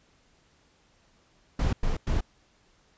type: noise bursts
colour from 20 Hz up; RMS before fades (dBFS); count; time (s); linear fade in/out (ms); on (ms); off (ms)
brown; -25; 3; 1.59-2.208; 5; 140; 99
effects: pink hiss -64 dBFS RMS until 2.97 s + resampled to 16000 Hz